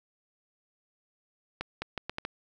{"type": "accelerating click train", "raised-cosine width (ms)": 0.3, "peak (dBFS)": -17, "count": 6, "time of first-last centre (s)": [1.61, 2.251], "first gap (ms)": 210, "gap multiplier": 0.75, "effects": []}